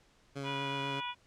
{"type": "tone with vibrato", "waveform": "15% pulse", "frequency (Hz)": 138.59, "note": "C#3", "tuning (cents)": 0, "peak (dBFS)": -31, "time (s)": [0.35, 1.01], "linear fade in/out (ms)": 20, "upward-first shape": "triangle", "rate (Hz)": 8.1, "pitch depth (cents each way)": 19}
{"type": "harmonic tone", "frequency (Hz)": 488.4, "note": "B4", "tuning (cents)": -19, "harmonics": [2, 3, 4, 5, 6, 7], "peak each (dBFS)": [-38, -47, -51, -42, -45, -44], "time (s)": [0.43, 1.15], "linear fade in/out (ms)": 50}
{"effects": ["pink hiss -66 dBFS RMS until 1.26 s", "low-pass 7000 Hz 12 dB/octave"]}